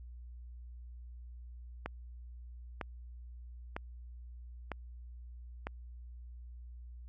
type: click train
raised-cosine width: 0.5 ms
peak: -22 dBFS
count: 5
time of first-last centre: 1.86-5.67 s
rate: 1.05 Hz
effects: added 60 Hz sine -46 dBFS peak until 7.08 s